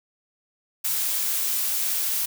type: noise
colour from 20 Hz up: blue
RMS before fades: -25 dBFS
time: 0.84-2.26 s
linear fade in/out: 10 ms
effects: none